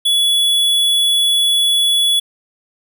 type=tone; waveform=square; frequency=3400 Hz; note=G#7; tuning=40 cents sharp; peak=-12 dBFS; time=0.05-2.2 s; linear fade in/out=10 ms; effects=none